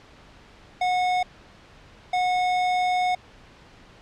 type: tone pair in turn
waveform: square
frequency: 729 / 729 Hz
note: F#5 / F#5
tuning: -26 / -26 cents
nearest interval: unison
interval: 0 cents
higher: neither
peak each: -21 dBFS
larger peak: neither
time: 0.81-1.23 / 2.13-3.15 s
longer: second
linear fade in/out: 5 ms
effects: pink hiss -50 dBFS RMS until 4.01 s + low-pass 4000 Hz 12 dB/octave

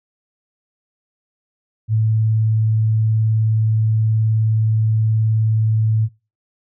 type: tone with vibrato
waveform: sine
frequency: 110 Hz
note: A2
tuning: in tune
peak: -13 dBFS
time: 1.88-6.09 s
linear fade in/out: 50 ms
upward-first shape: sine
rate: 19 Hz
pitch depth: 12 cents each way
effects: noise-tail reverb RT60 0.3 s tail -25 dB re dry

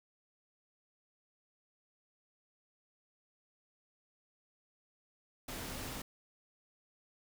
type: tone in noise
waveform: sine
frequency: 256.3 Hz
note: C4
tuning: 36 cents flat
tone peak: -52 dBFS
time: 5.48-6.02 s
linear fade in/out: 5 ms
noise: pink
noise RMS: -43 dBFS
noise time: 5.48-6.02 s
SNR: -12 dB
effects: none

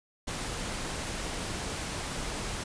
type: noise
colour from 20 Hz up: pink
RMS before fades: -35 dBFS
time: 0.27-2.64 s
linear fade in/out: 10 ms
effects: resampled to 22050 Hz

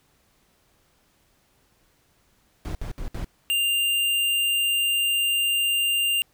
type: noise bursts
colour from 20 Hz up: brown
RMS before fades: -30 dBFS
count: 4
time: 2.65-3.245 s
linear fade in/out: 0 ms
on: 100 ms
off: 65 ms
type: tone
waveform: square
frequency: 2794 Hz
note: F7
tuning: in tune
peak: -21 dBFS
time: 3.5-6.22 s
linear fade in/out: 0 ms
effects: pink hiss -64 dBFS RMS until 6.33 s

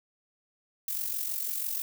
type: noise with amplitude modulation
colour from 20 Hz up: violet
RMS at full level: -30 dBFS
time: 0.88-1.82 s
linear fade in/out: 2 ms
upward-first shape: sine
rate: 46.1 Hz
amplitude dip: 60%
effects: none

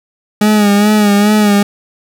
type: tone with vibrato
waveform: 40% pulse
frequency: 207.7 Hz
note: G#3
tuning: in tune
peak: -6 dBFS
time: 0.41-1.63 s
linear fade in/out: 5 ms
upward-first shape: sine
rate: 2.4 Hz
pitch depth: 48 cents each way
effects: none

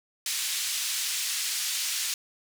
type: band-pass noise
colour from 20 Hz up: white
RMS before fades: -30 dBFS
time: 0.26-2.14 s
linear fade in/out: 2 ms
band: 2500 to 8100 Hz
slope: 12 dB/octave
effects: none

